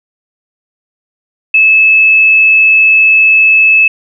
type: tone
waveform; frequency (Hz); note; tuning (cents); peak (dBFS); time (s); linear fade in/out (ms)
sine; 2605; E7; -21; -3; 1.54-3.88; 5
effects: none